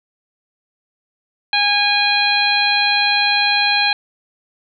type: harmonic tone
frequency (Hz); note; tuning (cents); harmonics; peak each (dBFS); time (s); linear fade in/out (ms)
820; G#5; -22; 1 / 2 / 3 / 4 / 5; -20 / -21 / -18 / -23 / -18; 1.53-3.93; 2
effects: none